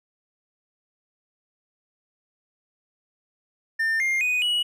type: tone with pitch steps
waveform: triangle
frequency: 1800 / 2116 / 2487 / 2924 Hz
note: A6 / C7 / D#7 / F#7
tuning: +39 / +19 / -1 / -21 cents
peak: -19 dBFS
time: 3.79-4.63 s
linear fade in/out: 10 ms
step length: 210 ms
effects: none